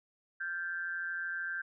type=tone with amplitude modulation; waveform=sine; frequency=1568 Hz; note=G6; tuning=in tune; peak=-31 dBFS; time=0.4-1.62 s; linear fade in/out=10 ms; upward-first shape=sine; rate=173 Hz; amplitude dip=70%; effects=none